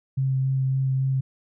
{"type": "tone with vibrato", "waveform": "sine", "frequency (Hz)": 133, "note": "C3", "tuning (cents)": 29, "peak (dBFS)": -20, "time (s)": [0.17, 1.21], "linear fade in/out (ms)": 10, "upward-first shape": "sine", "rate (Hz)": 3.6, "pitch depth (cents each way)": 11, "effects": []}